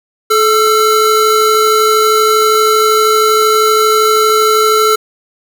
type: tone pair together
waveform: square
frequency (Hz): 431.1 / 1346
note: A4 / E6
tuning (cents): -35 / +36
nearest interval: octave + minor sixth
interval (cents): 1971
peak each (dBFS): -11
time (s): 0.3-4.96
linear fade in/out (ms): 10
effects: none